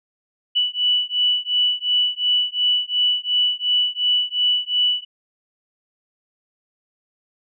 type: beating tone pair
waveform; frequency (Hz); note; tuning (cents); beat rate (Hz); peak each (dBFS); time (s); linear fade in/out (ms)
sine; 2960 / 2962.8; F#7 / F#7; 0 / +2; 2.8; -20; 0.55-5.05; 20
effects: none